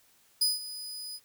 sawtooth tone with ADSR envelope, 4978 Hz, D#8, in tune, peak -19 dBFS, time 0.41-1.2 s, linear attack 8 ms, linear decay 170 ms, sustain -16 dB, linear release 49 ms, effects white hiss -64 dBFS RMS until 1.24 s

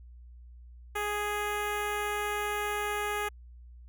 10% pulse tone with notch filter, 415.3 Hz, G#4, in tune, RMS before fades -32 dBFS, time 0.95-3.29 s, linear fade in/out 10 ms, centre 5200 Hz, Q 1.2, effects added 60 Hz sine -47 dBFS peak until 3.88 s

